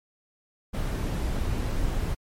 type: noise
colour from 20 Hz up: brown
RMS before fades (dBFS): -27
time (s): 0.73-2.15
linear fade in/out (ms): 20
effects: MP3 64 kbps